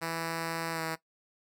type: tone with pitch glide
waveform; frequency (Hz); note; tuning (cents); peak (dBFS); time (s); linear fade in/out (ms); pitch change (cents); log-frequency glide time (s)
5% pulse; 164.81 to 161.7; E3 to E3; 0 to -33; -21; 0.01-0.96; 20; -33; 0.72-0.81
effects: noise-tail reverb RT60 0.1 s tail -17 dB re dry